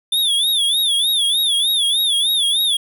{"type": "tone with vibrato", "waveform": "square", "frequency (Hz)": 3520, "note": "A7", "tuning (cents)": 0, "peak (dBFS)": -15, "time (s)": [0.12, 2.77], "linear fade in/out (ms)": 5, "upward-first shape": "sine", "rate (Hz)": 3.3, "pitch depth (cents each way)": 130, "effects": []}